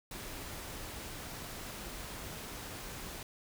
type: noise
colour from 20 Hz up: pink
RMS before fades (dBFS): -44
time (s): 0.11-3.23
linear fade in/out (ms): 2
effects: none